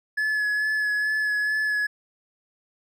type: tone with vibrato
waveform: triangle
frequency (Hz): 1708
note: G#6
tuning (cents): +48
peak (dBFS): -20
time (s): 0.17-1.87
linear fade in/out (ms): 10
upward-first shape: sine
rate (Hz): 2.3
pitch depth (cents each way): 18
effects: none